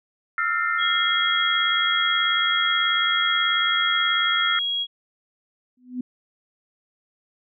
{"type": "chord", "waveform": "sine", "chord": "F major seventh", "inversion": "third", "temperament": "equal with one note detuned", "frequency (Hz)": [1318.5, 1396.9, 1806.3, 2093], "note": ["E6", "F6", "A6", "C7"], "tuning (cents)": [0, 0, 45, 0], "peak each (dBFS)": [-27, -24, -27, -28], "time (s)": [0.38, 4.59], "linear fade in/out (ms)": 2}
{"type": "tone", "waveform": "sine", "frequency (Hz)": 3300, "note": "G#7", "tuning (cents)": -12, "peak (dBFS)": -22, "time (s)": [0.78, 4.87], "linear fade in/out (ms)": 50}
{"type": "tone with exponential growth", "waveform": "sine", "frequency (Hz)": 250, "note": "B3", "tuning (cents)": 21, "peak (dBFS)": -22, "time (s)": [5.77, 6.01], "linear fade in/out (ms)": 5, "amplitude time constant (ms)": 51}
{"effects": []}